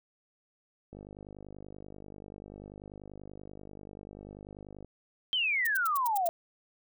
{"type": "click train", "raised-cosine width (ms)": 2, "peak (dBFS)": -33, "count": 198, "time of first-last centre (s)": [0.93, 4.847], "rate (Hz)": 50.3}
{"type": "exponential sweep", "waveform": "sine", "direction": "down", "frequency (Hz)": [3195, 657], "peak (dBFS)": -26, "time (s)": [5.33, 6.29], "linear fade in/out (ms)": 0}
{"type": "noise bursts", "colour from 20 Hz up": "violet", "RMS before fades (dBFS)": -35, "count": 7, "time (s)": [5.65, 6.277], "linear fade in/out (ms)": 5, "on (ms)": 21, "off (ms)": 80}
{"effects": []}